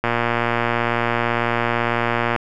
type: click train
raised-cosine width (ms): 0.5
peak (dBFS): -4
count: 275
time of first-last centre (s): 0.04-2.362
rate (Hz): 118
effects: none